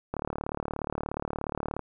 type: click train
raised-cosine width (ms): 1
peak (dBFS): -17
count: 62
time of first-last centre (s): 0.14-1.793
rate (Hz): 36.9
effects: none